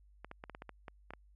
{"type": "clicks", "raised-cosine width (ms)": 0.5, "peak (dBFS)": -30, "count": 10, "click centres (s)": [0.246, 0.314, 0.439, 0.497, 0.549, 0.621, 0.693, 0.882, 1.106, 1.136], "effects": ["added 50 Hz sine -60 dBFS peak until 1.35 s"]}